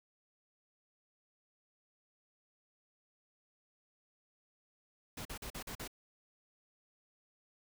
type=noise bursts; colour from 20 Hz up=pink; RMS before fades=-44 dBFS; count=6; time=5.17-5.877 s; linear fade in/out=5 ms; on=82 ms; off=43 ms; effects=none